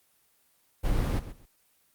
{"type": "noise with echo", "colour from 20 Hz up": "brown", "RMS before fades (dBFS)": -26, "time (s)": [0.83, 1.2], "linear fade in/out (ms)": 20, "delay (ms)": 130, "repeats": 2, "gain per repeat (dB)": -13, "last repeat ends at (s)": 1.46, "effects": ["white hiss -67 dBFS RMS until 1.94 s", "Opus 24 kbps"]}